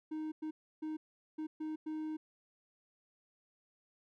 triangle tone bursts at uneven times, 311.1 Hz, D#4, in tune, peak -35 dBFS, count 6, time 0.11-0.32 / 0.42-0.51 / 0.82-0.97 / 1.38-1.47 / 1.6-1.76 / 1.86-2.17 s, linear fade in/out 10 ms, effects none

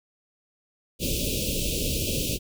pink band-stop noise, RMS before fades -27 dBFS, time 0.99-2.39 s, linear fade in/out 50 ms, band 590 to 2500 Hz, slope 96 dB/octave, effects none

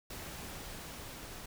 pink noise with level ramp, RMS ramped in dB -44 to -47 dBFS, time 0.1-1.46 s, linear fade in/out 5 ms, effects none

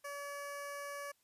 15% pulse tone with notch filter, 570 Hz, C#5, 48 cents sharp, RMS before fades -44 dBFS, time 0.04-1.12 s, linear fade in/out 10 ms, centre 3500 Hz, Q 1.4, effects white hiss -75 dBFS RMS until 1.23 s + resampled to 32000 Hz

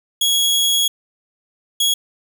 sawtooth tone bursts at uneven times, 3331 Hz, G#7, 4 cents sharp, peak -11 dBFS, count 2, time 0.21-0.88 / 1.8-1.94 s, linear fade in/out 5 ms, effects none

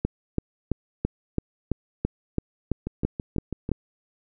two click trains, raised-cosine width 3 ms, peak -10 / -16 dBFS, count 12 / 6, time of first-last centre 0.05-3.717 / 2.87-3.691 s, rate 3 / 6.09 Hz, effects none

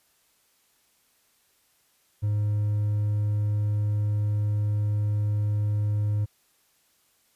triangle tone with hard clipping, 104.3 Hz, G#2, 8 cents sharp, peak -23 dBFS, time 2.22-6.26 s, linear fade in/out 20 ms, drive 5 dB, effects white hiss -66 dBFS RMS until 7.35 s + resampled to 32000 Hz

